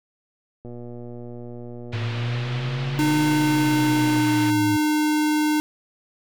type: click train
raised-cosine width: 2 ms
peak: -25 dBFS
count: 427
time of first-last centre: 0.65-4.2 s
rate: 120 Hz
type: band-pass noise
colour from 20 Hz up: white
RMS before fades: -36 dBFS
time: 1.92-4.51 s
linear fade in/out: 10 ms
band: 110 to 3500 Hz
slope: 24 dB/octave
type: linear two-way sweep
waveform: sine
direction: up then down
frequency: 108.9 to 146.83 to 108.9 Hz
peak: -24 dBFS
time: 1.93-4.77 s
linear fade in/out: 10 ms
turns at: 3.21 s
type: tone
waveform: square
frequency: 303.5 Hz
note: D#4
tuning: 43 cents flat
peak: -19 dBFS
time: 2.99-5.6 s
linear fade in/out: 0 ms
effects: none